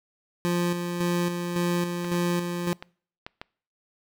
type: tone with tremolo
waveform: 25% pulse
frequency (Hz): 174.61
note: F3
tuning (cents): 0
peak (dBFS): -19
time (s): 0.45-2.73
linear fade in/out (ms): 0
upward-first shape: square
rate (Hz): 1.8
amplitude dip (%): 45
type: clicks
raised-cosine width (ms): 0.3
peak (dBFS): -20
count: 5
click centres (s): 2.046 / 2.141 / 2.825 / 3.265 / 3.415
effects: noise-tail reverb RT60 0.5 s tail -25 dB re dry